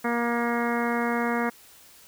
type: harmonic tone with a mistuned harmonic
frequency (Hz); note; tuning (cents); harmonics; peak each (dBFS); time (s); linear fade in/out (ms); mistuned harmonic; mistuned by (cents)
236.6; A#3; +26; 1 / 2 / 3 / 4 / 5 / 6 / 7 / 8 / 9; -27 / -30 / -32 / -33 / -34 / -35 / -35 / -36 / -37; 0.04-1.5; 10; 9; +19
effects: white hiss -52 dBFS RMS until 2.07 s